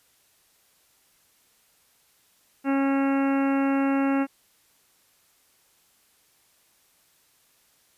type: harmonic tone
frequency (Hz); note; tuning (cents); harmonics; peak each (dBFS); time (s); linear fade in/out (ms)
273.8; C#4; -21; 1 / 2 / 3 / 4 / 5 / 6 / 7 / 8 / 9 / 10; -21 / -31 / -32 / -38 / -35 / -39 / -42 / -41 / -48 / -41; 2.64-4.27; 50
effects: white hiss -63 dBFS RMS until 7.97 s + resampled to 32000 Hz